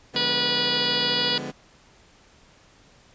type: chord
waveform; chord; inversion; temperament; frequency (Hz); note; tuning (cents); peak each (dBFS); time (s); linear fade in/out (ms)
20% pulse; D diminished seventh; none; equal with one note detuned; 146.83 / 174.61 / 207.7 / 250.1; D3 / F3 / Ab3 / Cb4; 0 / 0 / 0 / +22; -32 / -35 / -32 / -30; 0.13-1.52; 20
type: harmonic tone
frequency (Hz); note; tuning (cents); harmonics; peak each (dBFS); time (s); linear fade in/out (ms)
486.7; B4; -25; 1 / 2 / 3 / 4 / 5 / 6 / 7 / 8 / 9 / 10; -33 / -35 / -33 / -34 / -37 / -28 / -28 / -32 / -29 / -28; 0.16-1.38; 2
effects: pink hiss -55 dBFS RMS until 3.14 s + resampled to 16000 Hz